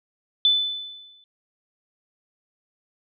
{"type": "tone with exponential decay", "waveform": "sine", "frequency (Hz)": 3505, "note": "A7", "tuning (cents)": -7, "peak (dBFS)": -13, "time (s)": [0.45, 1.24], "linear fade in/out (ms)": 1, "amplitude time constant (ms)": 170, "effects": []}